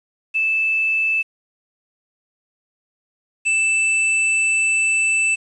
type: tone pair in turn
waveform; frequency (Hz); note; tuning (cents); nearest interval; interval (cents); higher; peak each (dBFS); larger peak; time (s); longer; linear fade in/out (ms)
sine / square; 2631 / 2644; E7 / E7; -4 / +5; unison; 9; second; -16; neither; 0.34-1.23 / 3.45-5.36; second; 20
effects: resampled to 22050 Hz + 8-bit